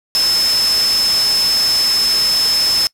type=tone in noise; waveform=sine; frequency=5230 Hz; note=E8; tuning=15 cents flat; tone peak=-12 dBFS; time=0.15-2.87 s; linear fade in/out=0 ms; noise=white; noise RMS=-21 dBFS; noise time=0.15-2.87 s; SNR=+6 dB; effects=noise-tail reverb RT60 0.1 s tail -23 dB re dry + low-pass 12000 Hz 12 dB/octave